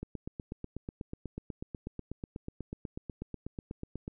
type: click train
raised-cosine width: 3 ms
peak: -25 dBFS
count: 34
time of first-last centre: 0.03-4.079 s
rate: 8.15 Hz
effects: none